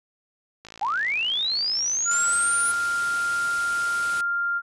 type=click train; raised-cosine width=0.2 ms; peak=-24 dBFS; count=94; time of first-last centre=0.65-2.332 s; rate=55.3 Hz
type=linear sweep; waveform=sine; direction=up; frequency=744 to 9956 Hz; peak=-22 dBFS; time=0.81-2.72 s; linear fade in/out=10 ms
type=tone; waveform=sine; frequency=1396 Hz; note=F6; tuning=1 cent flat; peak=-22 dBFS; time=2.05-4.62 s; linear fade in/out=50 ms
type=noise; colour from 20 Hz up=white; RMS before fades=-35 dBFS; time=2.11-4.21 s; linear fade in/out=2 ms
effects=resampled to 24000 Hz